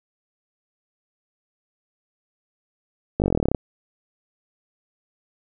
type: slowing click train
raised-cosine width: 2 ms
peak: -6 dBFS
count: 15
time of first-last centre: 3.2-3.548 s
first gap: 19 ms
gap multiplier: 1.04
effects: none